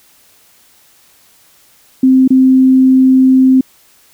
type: tone with dropouts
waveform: sine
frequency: 260.9 Hz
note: C4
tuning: 5 cents flat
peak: -4 dBFS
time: 2.03-3.61 s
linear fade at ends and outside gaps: 5 ms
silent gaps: 2.278-2.304 s
effects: white hiss -48 dBFS RMS until 4.13 s